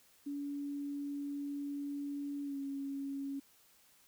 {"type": "tone with pitch glide", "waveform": "sine", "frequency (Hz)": [284.9, 276.6], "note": ["C#4", "C#4"], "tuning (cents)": [48, -4], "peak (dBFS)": -37, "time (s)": [0.26, 3.4], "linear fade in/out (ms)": 10, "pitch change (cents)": -52, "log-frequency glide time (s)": [2.44, 2.57], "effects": ["white hiss -66 dBFS RMS until 4.07 s"]}